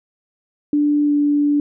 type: tone with pitch glide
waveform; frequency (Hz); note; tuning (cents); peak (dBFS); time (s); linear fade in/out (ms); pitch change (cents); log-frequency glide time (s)
sine; 293.7 to 291.2; D4 to D4; 0 to -15; -13; 0.73-1.6; 2; -15; 1.05-1.12
effects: none